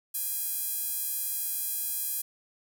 sawtooth tone with high-pass filter, 821 Hz, G#5, 20 cents flat, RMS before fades -32 dBFS, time 0.14-2.22 s, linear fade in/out 10 ms, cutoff 11000 Hz, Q 1.2, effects none

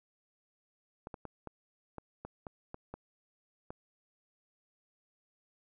clicks, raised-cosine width 1 ms, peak -28 dBFS, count 10, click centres 1.071 / 1.142 / 1.253 / 1.473 / 1.983 / 2.25 / 2.468 / 2.744 / 2.94 / 3.705 s, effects none

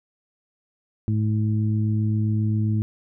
harmonic tone, 107.5 Hz, A2, 40 cents flat, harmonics 1 / 2 / 3, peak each -20 / -26 / -33 dBFS, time 1.08-2.82 s, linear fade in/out 0 ms, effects none

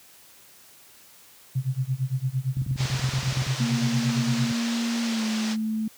sine tone with tremolo, 130.81 Hz, C3, in tune, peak -20 dBFS, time 1.55-4.52 s, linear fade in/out 10 ms, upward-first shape sine, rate 8.8 Hz, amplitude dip 95%
click train, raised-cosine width 5 ms, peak -21 dBFS, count 20, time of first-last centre 2.57-3.466 s, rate 21.2 Hz
white band-pass noise, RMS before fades -34 dBFS, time 2.76-5.57 s, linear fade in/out 50 ms, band 290 to 6100 Hz, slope 24 dB/octave
sine tone with pitch glide, 233.1 to 218.7 Hz, A#3 to A3, 0 to -10 cents, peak -24 dBFS, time 3.6-5.88 s, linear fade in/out 5 ms, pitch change -110 cents, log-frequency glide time 5.03-5.25 s
effects white hiss -52 dBFS RMS until 5.97 s + high-pass 60 Hz 12 dB/octave

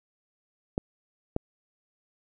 clicks, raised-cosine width 2 ms, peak -13 dBFS, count 2, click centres 0.779 / 1.364 s, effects none

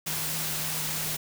sine tone in noise, 156.8 Hz, D#3, 14 cents sharp, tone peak -39 dBFS, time 0.06-1.17 s, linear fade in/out 10 ms, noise white, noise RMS -31 dBFS, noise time 0.06-1.17 s, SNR -11 dB, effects none

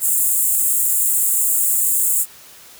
pink high-pass noise, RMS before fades -17 dBFS, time 0-2.26 s, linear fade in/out 50 ms, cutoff 7200 Hz, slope 96 dB/octave, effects white hiss -43 dBFS RMS until 2.79 s

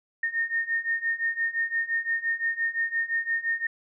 sine beating tone pair, 1831 / 1836.8 Hz, A#6 / A#6, -32 / -26 cents, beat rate 5.8 Hz, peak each -29 / -27 dBFS, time 0.23-3.67 s, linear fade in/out 5 ms, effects none

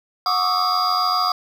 triangle tone cluster, 730 / 1116 / 1203 / 1296 / 4845 Hz, F#5 / C#6 / D6 / E6 / D#8, -24 / +11 / +41 / -30 / -47 cents, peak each -22 dBFS, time 0.26-1.32 s, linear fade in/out 2 ms, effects none

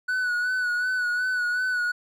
triangle tone with vibrato, 1480 Hz, F#6, in tune, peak -21 dBFS, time 0.08-1.92 s, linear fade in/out 10 ms, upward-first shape sine, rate 2.7 Hz, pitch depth 38 cents each way, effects none

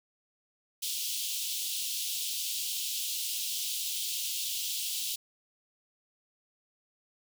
pink high-pass noise, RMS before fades -34 dBFS, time 0.82-5.16 s, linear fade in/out 10 ms, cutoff 2900 Hz, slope 48 dB/octave, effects none

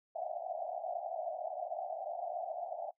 white band-pass noise, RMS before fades -40 dBFS, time 0.15-2.91 s, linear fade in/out 5 ms, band 620 to 750 Hz, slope 96 dB/octave, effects noise-tail reverb RT60 0.1 s tail -21 dB re dry

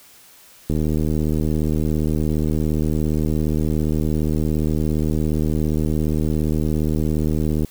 click train, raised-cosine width 3 ms, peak -9 dBFS, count 538, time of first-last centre 0.7-7.647 s, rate 77.3 Hz, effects white hiss -48 dBFS RMS until 7.7 s

